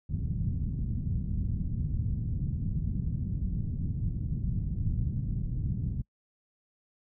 white low-pass noise, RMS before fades -31 dBFS, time 0.09-6.02 s, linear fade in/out 10 ms, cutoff 160 Hz, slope 24 dB/octave, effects noise-tail reverb RT60 0.1 s tail -26 dB re dry

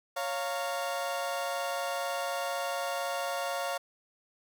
30% pulse chord, Bb minor, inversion first, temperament equal with one note detuned, 554.4 / 698.5 / 922.7 Hz, Db5 / F5 / Bb5, 0 / 0 / -18 cents, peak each -32 / -32 / -37 dBFS, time 0.16-3.78 s, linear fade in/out 10 ms, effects none

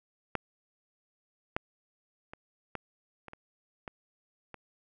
clicks, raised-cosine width 0.5 ms, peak -14 / -14 / -28 / -20 / -29 / -30 / -24 / -28 dBFS, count 8, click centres 0.353 / 1.565 / 2.335 / 2.753 / 3.283 / 3.334 / 3.878 / 4.543 s, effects none

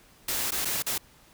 white noise with dropouts, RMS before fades -29 dBFS, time 0.28-0.98 s, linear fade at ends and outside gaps 5 ms, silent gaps 0.508-0.519 / 0.649-0.653 / 0.824-0.864 s, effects pink hiss -57 dBFS RMS until 1.33 s

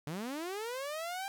sawtooth linear sweep, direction up, 139.1 to 798 Hz, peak -33 dBFS, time 0.07-1.28 s, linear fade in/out 0 ms, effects 11-bit

